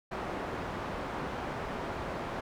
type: low-pass noise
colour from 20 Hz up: white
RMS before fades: -37 dBFS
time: 0.11-2.41 s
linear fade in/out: 10 ms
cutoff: 1000 Hz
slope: 12 dB/octave
effects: none

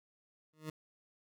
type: tone with exponential growth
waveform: 20% pulse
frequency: 155.56 Hz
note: D#3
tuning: in tune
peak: -32 dBFS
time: 0.53-0.7 s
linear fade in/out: 5 ms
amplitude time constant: 36 ms
effects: none

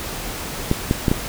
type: clicks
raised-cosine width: 3 ms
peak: -3 dBFS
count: 4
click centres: 0.714 / 0.911 / 1.082 / 1.115 s
effects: pink hiss -29 dBFS RMS until 1.28 s

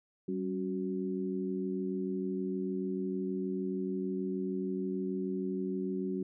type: tone cluster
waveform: sine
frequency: 191.7 / 278.3 / 370.5 Hz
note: G3 / C#4 / F#4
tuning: -38 / +7 / +2 cents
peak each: -35 / -38 / -36 dBFS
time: 0.28-6.23 s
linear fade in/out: 5 ms
effects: none

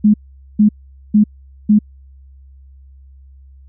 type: tone bursts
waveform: sine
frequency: 210.5 Hz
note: G#3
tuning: 24 cents sharp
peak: -6 dBFS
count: 4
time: 0.04-1.79 s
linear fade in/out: 10 ms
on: 100 ms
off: 450 ms
effects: added 67 Hz sine -39 dBFS peak until 3.68 s

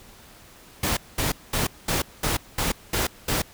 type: noise bursts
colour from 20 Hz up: pink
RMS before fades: -24 dBFS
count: 8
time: 0.83-3.42 s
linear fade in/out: 5 ms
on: 140 ms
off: 210 ms
effects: pink hiss -49 dBFS RMS until 3.53 s

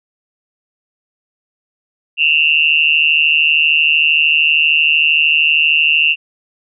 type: tone with amplitude modulation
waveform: sine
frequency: 2742 Hz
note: F7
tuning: 32 cents flat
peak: -5 dBFS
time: 2.17-6.16 s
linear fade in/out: 50 ms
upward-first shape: sine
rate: 153 Hz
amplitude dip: 95%
effects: none

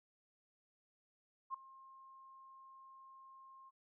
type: tone with ADSR envelope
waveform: sine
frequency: 1066 Hz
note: C6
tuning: 32 cents sharp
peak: -36 dBFS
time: 1.5-3.71 s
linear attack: 41 ms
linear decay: 5 ms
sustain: -20 dB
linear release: 29 ms
effects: none

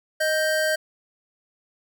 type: tone pair together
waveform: square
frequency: 623.1 / 1570 Hz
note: D#5 / G6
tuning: +2 / +2 cents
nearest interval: octave + major third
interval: 1600 cents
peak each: -23 / -25 dBFS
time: 0.2-0.76 s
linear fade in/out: 10 ms
effects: none

